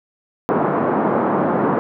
pink band-pass noise, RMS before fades -18 dBFS, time 0.49-1.79 s, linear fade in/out 0 ms, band 180 to 1200 Hz, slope 24 dB/octave, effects none

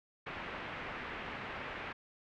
white low-pass noise, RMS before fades -43 dBFS, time 0.26-1.93 s, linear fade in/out 10 ms, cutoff 2400 Hz, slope 24 dB/octave, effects none

